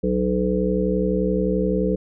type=harmonic tone with a mistuned harmonic; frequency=61.74 Hz; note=B1; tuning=in tune; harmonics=1 / 3 / 5 / 7 / 8; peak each=-28 / -22 / -27 / -24 / -25 dBFS; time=0.03-1.96 s; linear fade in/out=10 ms; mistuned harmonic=8; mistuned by=+34 cents; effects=none